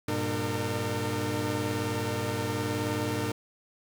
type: tone cluster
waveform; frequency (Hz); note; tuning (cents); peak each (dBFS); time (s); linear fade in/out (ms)
sawtooth; 100.2 / 119.2 / 301.3 / 456.8; G2 / A#2 / D4 / A#4; +38 / +39 / +44 / -35; -30; 0.08-3.32; 5
effects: none